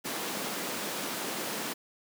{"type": "high-pass noise", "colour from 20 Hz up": "pink", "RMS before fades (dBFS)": -35, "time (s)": [0.04, 1.74], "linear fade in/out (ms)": 20, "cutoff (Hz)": 190, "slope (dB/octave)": 24, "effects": []}